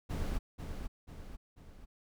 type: noise with echo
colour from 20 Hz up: brown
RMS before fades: -34 dBFS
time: 0.09-0.39 s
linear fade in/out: 20 ms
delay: 490 ms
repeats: 3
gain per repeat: -6 dB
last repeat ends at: 1.86 s
effects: none